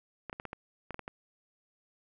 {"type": "clicks", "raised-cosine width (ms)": 0.5, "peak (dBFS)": -24, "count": 9, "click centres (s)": [0.297, 0.329, 0.399, 0.453, 0.531, 0.907, 0.944, 0.993, 1.079], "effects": []}